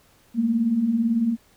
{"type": "beating tone pair", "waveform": "sine", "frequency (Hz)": [213.5, 231.5], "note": ["G#3", "A#3"], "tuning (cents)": [48, -12], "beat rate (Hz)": 18, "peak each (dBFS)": [-27, -19], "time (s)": [0.34, 1.37], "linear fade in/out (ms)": 50, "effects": ["pink hiss -58 dBFS RMS until 1.56 s"]}